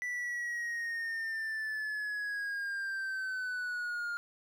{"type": "linear sweep", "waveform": "triangle", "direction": "down", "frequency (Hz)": [1975.5, 1407], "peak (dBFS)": -32, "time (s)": [0.02, 4.17], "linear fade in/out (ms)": 0, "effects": []}